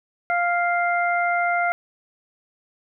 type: harmonic tone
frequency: 698.5 Hz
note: F5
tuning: in tune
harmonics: 1 / 2 / 3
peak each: -21 / -24 / -26 dBFS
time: 0.3-1.72 s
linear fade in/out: 0 ms
effects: none